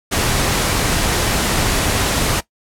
pink noise, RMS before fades -17 dBFS, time 0.11-2.41 s, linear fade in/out 20 ms, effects noise-tail reverb RT60 0.1 s tail -18 dB re dry + low-pass 12000 Hz 12 dB/octave

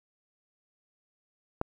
click, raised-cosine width 1 ms, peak -14 dBFS, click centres 1.614 s, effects 9-bit

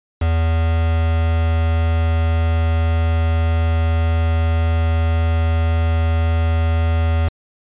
triangle tone with quantisation, 81.9 Hz, E2, 11 cents flat, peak -12 dBFS, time 0.21-7.29 s, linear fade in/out 10 ms, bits 4, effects resampled to 8000 Hz

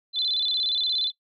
sine tone with vibrato, 3768 Hz, A#7, 18 cents sharp, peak -22 dBFS, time 0.13-1.12 s, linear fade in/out 50 ms, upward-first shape square, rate 17 Hz, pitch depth 130 cents each way, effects noise-tail reverb RT60 0.1 s tail -20 dB re dry

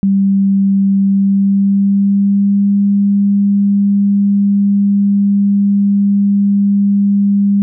sine tone with pitch glide, 196 to 200.7 Hz, G3 to G3, 0 to +41 cents, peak -8 dBFS, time 0.03-7.62 s, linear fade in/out 0 ms, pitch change +41 cents, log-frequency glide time 1.01-2.73 s, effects none

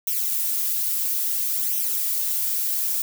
violet noise with flanger, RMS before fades -24 dBFS, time 0.07-3.02 s, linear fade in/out 2 ms, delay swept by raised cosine 0.33 to 5.33 ms, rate 0.59 Hz, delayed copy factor +0.7, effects none

